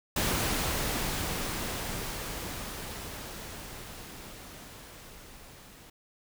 pink noise with level ramp, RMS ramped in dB -28 to -52 dBFS, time 0.16-5.9 s, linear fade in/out 5 ms, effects none

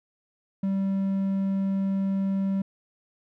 triangle tone, 194.3 Hz, G3, 15 cents flat, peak -21 dBFS, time 0.63-2.62 s, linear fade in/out 5 ms, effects none

